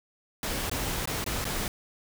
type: noise with dropouts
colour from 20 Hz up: pink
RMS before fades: -31 dBFS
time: 0.43-1.68 s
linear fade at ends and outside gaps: 1 ms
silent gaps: 0.697-0.714 / 1.056-1.074 / 1.242-1.263 / 1.443-1.452 s
effects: none